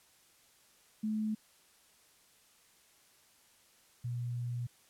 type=tone pair in turn; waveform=sine; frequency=215.8 / 121.11 Hz; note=A3 / B2; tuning=-33 / -33 cents; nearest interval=minor seventh; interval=1000 cents; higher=first; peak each=-31 / -34 dBFS; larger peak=first; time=1.03-1.35 / 4.04-4.67 s; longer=second; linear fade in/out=10 ms; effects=white hiss -65 dBFS RMS until 4.89 s + low-pass 12000 Hz 12 dB/octave